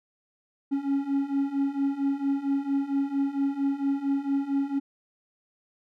triangle beating tone pair, 274.6 / 279 Hz, C#4 / C#4, -16 / +11 cents, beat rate 4.4 Hz, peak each -27 / -24 dBFS, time 0.71-4.8 s, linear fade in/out 20 ms, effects none

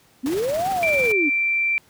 sine linear two-way sweep, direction up then down, 239.3 to 789 to 267.3 Hz, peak -20 dBFS, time 0.23-1.3 s, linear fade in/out 20 ms, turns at 0.7 s
pink noise with tremolo, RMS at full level -32 dBFS, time 0.26-1.12 s, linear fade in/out 0 ms, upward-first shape sine, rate 18 Hz, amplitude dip 40%
sine tone, 2349 Hz, D7, in tune, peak -18 dBFS, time 0.83-1.78 s, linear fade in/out 0 ms
effects pink hiss -56 dBFS RMS until 1.89 s + high-pass 80 Hz 12 dB/octave

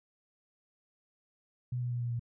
sine tone with pitch steps, 123.9 / 122.55 / 121.21 / 119.89 / 118.58 Hz, B2 / B2 / B2 / A#2 / A#2, +6 / -13 / -32 / +49 / +30 cents, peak -31 dBFS, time 1.72-2.195 s, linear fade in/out 5 ms, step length 95 ms, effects none

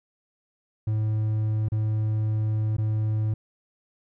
triangle tone with dropouts, 108.2 Hz, A2, 29 cents flat, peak -20 dBFS, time 0.87-3.34 s, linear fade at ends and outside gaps 5 ms, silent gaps 1.686-1.719 / 2.768-2.782 s, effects none

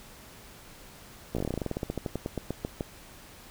slowing click train, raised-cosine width 2 ms, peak -17 dBFS, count 24, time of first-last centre 1.35-2.808 s, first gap 16 ms, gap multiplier 1.11, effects pink hiss -50 dBFS RMS until 3.5 s

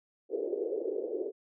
white band-pass noise, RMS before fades -34 dBFS, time 0.29-1.32 s, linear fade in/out 50 ms, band 360 to 480 Hz, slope 48 dB/octave, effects none

